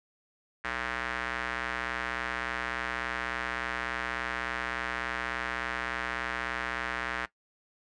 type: tone with band-pass filter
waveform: square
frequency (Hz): 61.74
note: B1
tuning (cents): 0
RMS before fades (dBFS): -34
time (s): 0.64-7.26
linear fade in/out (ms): 10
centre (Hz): 1700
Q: 2.3
effects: noise-tail reverb RT60 0.1 s tail -18 dB re dry + resampled to 22050 Hz